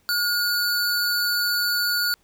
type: tone pair together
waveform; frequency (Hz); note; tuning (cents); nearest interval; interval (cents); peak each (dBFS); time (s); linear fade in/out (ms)
square; 1434 / 4507; F6 / C#8; +45 / +28; octave + minor sixth; 1983; -24; 0.09-2.14; 0
effects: pink hiss -63 dBFS RMS until 2.23 s